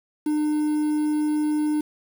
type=tone with quantisation; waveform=triangle; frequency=302.1 Hz; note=D4; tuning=49 cents sharp; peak=-18 dBFS; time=0.26-1.81 s; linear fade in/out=5 ms; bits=7; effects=none